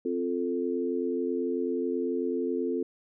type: chord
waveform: sine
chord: F major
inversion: second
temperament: equal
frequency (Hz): 261.6 / 349.2 / 440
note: C4 / F4 / A4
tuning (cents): 0 / 0 / 0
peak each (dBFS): -31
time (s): 0.05-2.83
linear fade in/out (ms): 5
effects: none